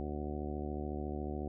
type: harmonic tone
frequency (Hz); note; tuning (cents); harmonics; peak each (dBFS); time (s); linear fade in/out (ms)
74; D2; +14; 1 / 2 / 3 / 4 / 5 / 6 / 7 / 8 / 9 / 10; -40 / -47 / -43 / -44 / -43 / -52 / -50 / -52 / -56 / -48; 0-1.48; 0
effects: none